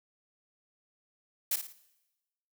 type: noise with echo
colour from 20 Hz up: blue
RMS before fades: -29 dBFS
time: 1.51-1.56 s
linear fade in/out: 5 ms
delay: 56 ms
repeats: 3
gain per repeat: -8 dB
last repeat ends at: 1.728 s
effects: noise-tail reverb RT60 1.0 s tail -18 dB re dry